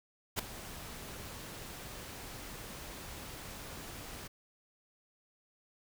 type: noise with ADSR envelope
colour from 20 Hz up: pink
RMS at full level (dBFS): -30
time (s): 0.36-4.28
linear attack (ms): 31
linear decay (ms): 5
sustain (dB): -16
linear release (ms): 13
effects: none